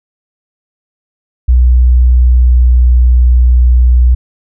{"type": "tone with pitch glide", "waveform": "sine", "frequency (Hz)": [61.74, 61.35], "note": ["B1", "B1"], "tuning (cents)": [0, -11], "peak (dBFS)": -3, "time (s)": [1.48, 4.15], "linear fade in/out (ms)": 10, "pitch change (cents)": -11, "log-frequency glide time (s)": [2.23, 2.72], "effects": []}